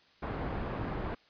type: low-pass noise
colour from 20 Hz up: pink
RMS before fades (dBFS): -36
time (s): 0.22-1.15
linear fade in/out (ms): 10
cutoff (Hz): 1300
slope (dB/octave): 12
effects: white hiss -63 dBFS RMS until 1.29 s + resampled to 11025 Hz